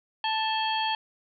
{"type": "harmonic tone with a mistuned harmonic", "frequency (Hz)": 880, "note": "A5", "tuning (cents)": 0, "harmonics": [1, 2, 3, 4, 5], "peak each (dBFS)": [-27, -35, -35, -31, -38], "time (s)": [0.24, 0.95], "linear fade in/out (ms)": 2, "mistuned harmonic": 4, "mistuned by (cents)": -140, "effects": []}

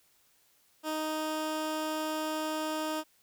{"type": "tone", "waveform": "15% pulse", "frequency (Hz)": 311.1, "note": "D#4", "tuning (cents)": 0, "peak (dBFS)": -25, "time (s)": [0.83, 3.04], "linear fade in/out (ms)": 50, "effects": ["white hiss -67 dBFS RMS until 3.22 s"]}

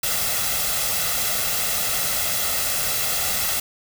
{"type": "noise with comb filter", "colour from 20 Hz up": "white", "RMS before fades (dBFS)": -23, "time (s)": [0.03, 3.6], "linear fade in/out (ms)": 5, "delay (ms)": 1.5, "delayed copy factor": 0.6, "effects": []}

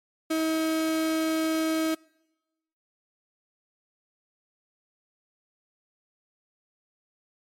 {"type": "tone", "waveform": "35% pulse", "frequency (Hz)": 319.1, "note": "D#4", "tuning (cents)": 44, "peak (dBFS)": -22, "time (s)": [0.3, 1.95], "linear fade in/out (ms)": 10, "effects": ["noise-tail reverb RT60 1.0 s tail -26 dB re dry", "MP3 64 kbps"]}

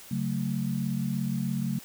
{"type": "chord", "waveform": "sine", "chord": "F# minor", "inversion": "second", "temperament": "just", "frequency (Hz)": [138.75, 185, 222], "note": ["C#3", "F#3", "A3"], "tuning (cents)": [2, 0, 16], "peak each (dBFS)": -31, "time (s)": [0.11, 1.79], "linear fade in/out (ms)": 5, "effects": ["white hiss -48 dBFS RMS until 1.84 s"]}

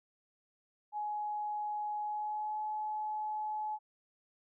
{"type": "tone with pitch glide", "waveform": "sine", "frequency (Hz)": [840, 853.7], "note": ["G#5", "G#5"], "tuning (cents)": [19, 47], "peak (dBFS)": -34, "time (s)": [0.92, 3.79], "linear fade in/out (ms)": 50, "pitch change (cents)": 28, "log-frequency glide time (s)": [2.02, 2.6], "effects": []}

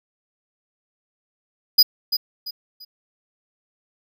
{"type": "tone with echo", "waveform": "square", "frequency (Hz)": 4941, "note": "D#8", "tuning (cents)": -13, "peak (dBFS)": -9, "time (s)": [1.78, 1.83], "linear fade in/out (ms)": 10, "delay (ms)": 340, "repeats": 3, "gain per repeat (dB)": -10, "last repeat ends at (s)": 2.85, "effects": []}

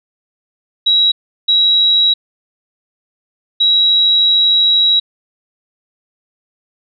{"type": "tone bursts at uneven times", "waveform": "sine", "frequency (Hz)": 3869, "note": "B7", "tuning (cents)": -36, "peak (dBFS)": -8, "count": 3, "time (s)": [[0.86, 1.12], [1.48, 2.14], [3.6, 5]], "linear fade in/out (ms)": 10, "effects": []}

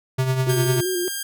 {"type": "tone with tremolo", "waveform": "square", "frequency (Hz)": 130.4, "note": "C3", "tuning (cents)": -5, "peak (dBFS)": -17, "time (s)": [0.18, 0.81], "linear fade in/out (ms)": 10, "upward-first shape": "triangle", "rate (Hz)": 10, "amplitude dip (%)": 60}
{"type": "tone with vibrato", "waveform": "sine", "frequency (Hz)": 361.4, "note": "F#4", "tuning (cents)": -41, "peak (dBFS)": -22, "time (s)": [0.47, 1.08], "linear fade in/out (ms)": 0, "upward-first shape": "square", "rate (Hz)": 5.2, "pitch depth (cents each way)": 44}
{"type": "tone", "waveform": "5% pulse", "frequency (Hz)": 1605, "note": "G6", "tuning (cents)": 40, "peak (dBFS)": -15, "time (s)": [0.49, 1.23], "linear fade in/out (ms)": 5}
{"effects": []}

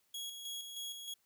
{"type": "tone with tremolo", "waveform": "sawtooth", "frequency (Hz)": 3322, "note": "G#7", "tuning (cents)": 0, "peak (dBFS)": -37, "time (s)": [0.14, 1.14], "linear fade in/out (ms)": 5, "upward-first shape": "square", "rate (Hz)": 3.2, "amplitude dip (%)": 45, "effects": ["white hiss -75 dBFS RMS until 1.25 s"]}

